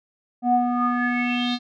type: tone with low-pass filter sweep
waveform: square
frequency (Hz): 244.2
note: B3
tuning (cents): -19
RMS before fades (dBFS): -22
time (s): 0.42-1.59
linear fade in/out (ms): 50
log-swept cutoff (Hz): 610 to 4200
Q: 7.3
effects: none